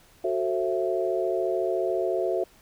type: chord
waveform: sine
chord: F# half-diminished seventh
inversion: none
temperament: just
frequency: 370 / 444 / 532.8 / 666 Hz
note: F#4 / A4 / C5 / E5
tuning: 0 / +16 / +31 / +18 cents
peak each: -27 / -31 / -31 / -28 dBFS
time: 0.24-2.44 s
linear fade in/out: 5 ms
effects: pink hiss -57 dBFS RMS until 2.61 s